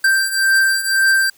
square beating tone pair, 1568 / 1569.9 Hz, G6 / G6, 0 / +2 cents, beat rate 1.9 Hz, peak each -19 / -15 dBFS, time 0.04-1.3 s, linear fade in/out 5 ms, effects white hiss -52 dBFS RMS until 1.37 s

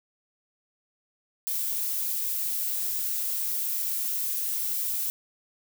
violet noise, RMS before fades -29 dBFS, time 1.47-5.1 s, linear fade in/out 0 ms, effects none

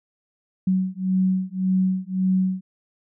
sine beating tone pair, 186.2 / 188 Hz, F#3 / F#3, +11 / +28 cents, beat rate 1.8 Hz, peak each -22 dBFS, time 0.67-2.61 s, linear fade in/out 5 ms, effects none

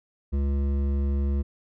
sine tone with hard clipping, 69.7 Hz, C#2, 10 cents sharp, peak -24 dBFS, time 0.32-1.43 s, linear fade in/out 20 ms, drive 11 dB, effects none

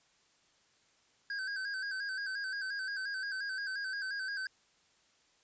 square tone with vibrato, 1581 Hz, G6, 14 cents sharp, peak -36 dBFS, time 1.3-4.47 s, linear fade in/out 2 ms, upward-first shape square, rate 5.7 Hz, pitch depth 54 cents each way, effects white hiss -69 dBFS RMS until 5.43 s + resampled to 16000 Hz

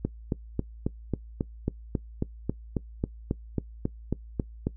click train, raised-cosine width 3 ms, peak -13 dBFS, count 18, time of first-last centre 0.05-4.67 s, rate 3.68 Hz, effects noise-tail reverb RT60 0.1 s tail -20 dB re dry + added 56 Hz sine -42 dBFS peak until 4.76 s

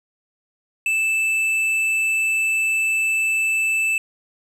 triangle tone with tanh clipping, 2637 Hz, E7, in tune, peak -19 dBFS, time 0.86-3.98 s, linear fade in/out 2 ms, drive 12 dB, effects none

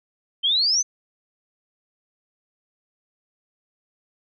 sine exponential sweep, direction up, 3087 to 6300 Hz, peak -17 dBFS, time 0.43-0.83 s, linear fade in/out 20 ms, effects none

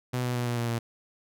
sawtooth tone with pitch steps, 125.1 / 123.38 / 121.68 / 120 / 118.35 / 116.72 Hz, B2 / B2 / B2 / B2 / A#2 / A#2, +23 / -1 / -25 / -49 / +27 / +3 cents, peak -23 dBFS, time 0.13-0.79 s, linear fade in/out 10 ms, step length 110 ms, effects none

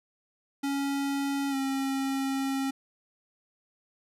square tone with pitch glide, 278.5 to 270.3 Hz, C#4 to C#4, +8 to -44 cents, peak -28 dBFS, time 0.63-2.71 s, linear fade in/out 10 ms, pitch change -52 cents, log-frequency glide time 1.5-1.55 s, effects resampled to 32000 Hz

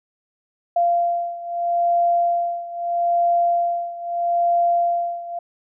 sine beating tone pair, 691 / 691.78 Hz, F5 / F5, -19 / -17 cents, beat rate 0.78 Hz, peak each -19 / -22 dBFS, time 0.76-5.39 s, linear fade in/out 5 ms, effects none

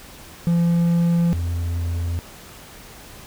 triangle tone pair in turn, 170.5 / 85.25 Hz, F3 / F2, -41 / -41 cents, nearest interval octave, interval 1200 cents, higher first, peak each -13 / -19 dBFS, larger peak first, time 0.47-1.33 / 1.33-2.19 s, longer neither, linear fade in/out 0 ms, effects pink hiss -42 dBFS RMS until 3.26 s

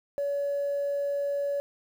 sine tone, 567 Hz, C#5, 39 cents sharp, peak -25 dBFS, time 0.18-1.6 s, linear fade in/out 0 ms, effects tanh soft clip ceiling -22 dBFS + 9-bit

